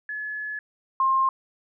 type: tone pair in turn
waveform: sine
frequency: 1708 / 1061.8 Hz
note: G#6 / C6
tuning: +48 / +25 cents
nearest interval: minor sixth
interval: 823 cents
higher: first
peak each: -29 / -18 dBFS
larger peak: second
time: 0.09-0.59 / 1-1.29 s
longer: first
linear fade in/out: 2 ms
effects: none